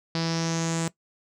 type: tone with low-pass filter sweep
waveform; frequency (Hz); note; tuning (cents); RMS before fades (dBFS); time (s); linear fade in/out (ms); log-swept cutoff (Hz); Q
sawtooth; 164.81; E3; 0; -27; 0.15-0.88; 0; 4800 to 7800; 5.2
effects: noise-tail reverb RT60 0.1 s tail -18 dB re dry